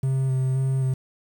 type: tone with vibrato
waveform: triangle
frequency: 131.9 Hz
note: C3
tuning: 14 cents sharp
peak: -18 dBFS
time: 0.03-0.94 s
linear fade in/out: 5 ms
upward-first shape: square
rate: 1.9 Hz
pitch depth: 17 cents each way
effects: 8-bit